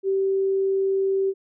sine tone, 387.4 Hz, G4, 20 cents flat, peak -19 dBFS, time 0.03-1.34 s, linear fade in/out 50 ms, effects none

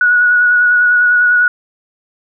sine tone with vibrato, 1462 Hz, F#6, 21 cents flat, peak -7 dBFS, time 0.01-1.48 s, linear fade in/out 2 ms, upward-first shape square, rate 10 Hz, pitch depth 12 cents each way, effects none

